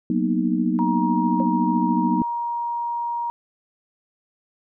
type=chord; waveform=sine; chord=B major seventh; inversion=second; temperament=equal; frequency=185 / 233.1 / 246.9 / 311.1 Hz; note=F#3 / A#3 / B3 / D#4; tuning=0 / 0 / 0 / 0 cents; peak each=-24 dBFS; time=0.1-2.22 s; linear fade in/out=2 ms
type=tone; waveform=sine; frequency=945 Hz; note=A#5; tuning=23 cents sharp; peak=-23 dBFS; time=0.79-3.3 s; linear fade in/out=0 ms
type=tone with exponential decay; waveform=sine; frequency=540 Hz; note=C#5; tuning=45 cents flat; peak=-23 dBFS; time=1.4-1.49 s; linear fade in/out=0 ms; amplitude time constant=19 ms
effects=none